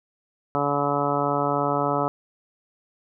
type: harmonic tone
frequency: 143.3 Hz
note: D3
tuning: 42 cents flat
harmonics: 1 / 2 / 3 / 4 / 5 / 6 / 7 / 8 / 9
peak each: -31 / -29 / -29 / -28 / -28 / -31 / -30 / -34 / -28 dBFS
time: 0.55-2.08 s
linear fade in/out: 0 ms
effects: none